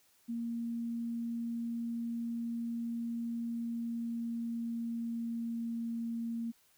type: tone with pitch glide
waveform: sine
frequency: 233.1 to 231.1 Hz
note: A#3 to A#3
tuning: 0 to -15 cents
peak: -34 dBFS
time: 0.28-6.52 s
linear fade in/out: 20 ms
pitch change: -15 cents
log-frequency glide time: 3.39-6.1 s
effects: white hiss -68 dBFS RMS until 6.77 s